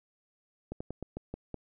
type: slowing click train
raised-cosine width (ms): 2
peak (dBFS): -24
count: 7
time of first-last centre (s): 0.72-1.543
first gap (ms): 85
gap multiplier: 1.19
effects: none